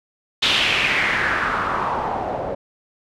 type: noise with low-pass filter sweep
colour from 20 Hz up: white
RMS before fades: -21 dBFS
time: 0.42-2.55 s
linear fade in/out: 10 ms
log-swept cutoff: 3500 to 590 Hz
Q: 3.4
effects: none